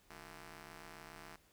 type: ring-modulated tone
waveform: 5% pulse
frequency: 164.81 Hz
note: E3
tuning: in tune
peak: -37 dBFS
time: 0.1-1.36 s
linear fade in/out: 5 ms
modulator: 528 Hz
effects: pink hiss -69 dBFS RMS until 1.52 s